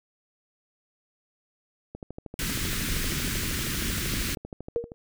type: click train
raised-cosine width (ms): 2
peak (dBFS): -24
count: 39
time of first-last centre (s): 1.95-4.919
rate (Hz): 12.8
type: band-stop noise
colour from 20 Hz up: pink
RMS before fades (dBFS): -29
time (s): 2.39-4.35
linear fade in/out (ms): 2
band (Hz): 350 to 1400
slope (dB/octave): 24
type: tone with exponential decay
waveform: sine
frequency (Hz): 470.3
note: A#4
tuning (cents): +15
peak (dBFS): -21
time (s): 4.76-4.94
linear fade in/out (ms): 0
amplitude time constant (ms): 37
effects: none